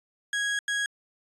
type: tone bursts at uneven times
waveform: 35% pulse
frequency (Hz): 1653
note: G#6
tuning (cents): -9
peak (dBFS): -24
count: 2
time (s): 0.33-0.59 / 0.68-0.86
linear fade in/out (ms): 2
effects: resampled to 24000 Hz